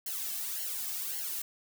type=noise with flanger; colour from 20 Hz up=blue; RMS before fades=-36 dBFS; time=0.06-1.42 s; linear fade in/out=5 ms; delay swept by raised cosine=0.81 to 2.11 ms; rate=1.8 Hz; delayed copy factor=-0.95; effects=none